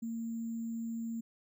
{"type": "tone with sample-and-hold", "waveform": "sine", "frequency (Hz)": 228.6, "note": "A#3", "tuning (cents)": -34, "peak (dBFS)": -35, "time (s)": [0.02, 1.21], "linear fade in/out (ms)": 10, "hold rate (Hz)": 7350, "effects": []}